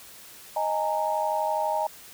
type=chord; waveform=sine; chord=D# suspended fourth; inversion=none; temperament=equal with one note detuned; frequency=622.3 / 830.6 / 922.7 Hz; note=D#5 / G#5 / A#5; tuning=0 / 0 / -18 cents; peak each=-28 dBFS; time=0.56-1.87 s; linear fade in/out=5 ms; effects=white hiss -47 dBFS RMS until 2.13 s